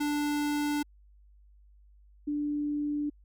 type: tone pair in turn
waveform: square / sine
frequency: 293.7 / 293.7 Hz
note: D4 / D4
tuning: 0 / 0 cents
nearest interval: unison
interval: 0 cents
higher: neither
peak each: -28 dBFS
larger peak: neither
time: 0-0.83 / 2.27-3.1 s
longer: neither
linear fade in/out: 10 ms
effects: added 50 Hz sine -55 dBFS peak until 3.24 s